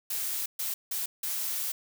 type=noise bursts at uneven times; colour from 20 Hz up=blue; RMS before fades=-32 dBFS; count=4; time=0.1-0.46 / 0.59-0.74 / 0.91-1.06 / 1.23-1.72 s; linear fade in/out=5 ms; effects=none